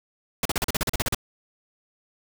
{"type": "noise bursts", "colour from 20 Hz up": "pink", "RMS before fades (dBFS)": -24, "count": 12, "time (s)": [0.43, 1.147], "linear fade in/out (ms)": 2, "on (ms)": 24, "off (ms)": 39, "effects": []}